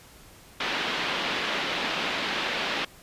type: band-pass noise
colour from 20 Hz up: white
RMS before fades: -29 dBFS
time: 0.6-2.85 s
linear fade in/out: 5 ms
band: 170 to 3600 Hz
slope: 24 dB/octave
effects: pink hiss -51 dBFS RMS until 3.02 s + resampled to 32000 Hz